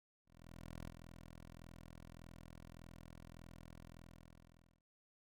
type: tone with ADSR envelope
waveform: 10% pulse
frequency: 41.7 Hz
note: E1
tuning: 21 cents sharp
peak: -38 dBFS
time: 0.25-4.83 s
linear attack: 630 ms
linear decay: 27 ms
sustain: -8 dB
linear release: 980 ms
effects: none